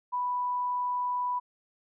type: tone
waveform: sine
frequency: 987.8 Hz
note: B5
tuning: in tune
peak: -27 dBFS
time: 0.12-1.4 s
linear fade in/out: 20 ms
effects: none